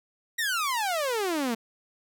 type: exponential sweep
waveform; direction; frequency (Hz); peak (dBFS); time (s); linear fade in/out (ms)
sawtooth; down; 1933 to 220; -22; 0.38-1.55; 10
effects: none